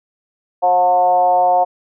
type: tone with frequency modulation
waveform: sine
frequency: 720 Hz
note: F#5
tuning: 47 cents flat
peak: -10 dBFS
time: 0.62-1.65 s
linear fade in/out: 20 ms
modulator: 181 Hz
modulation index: 0.8
effects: none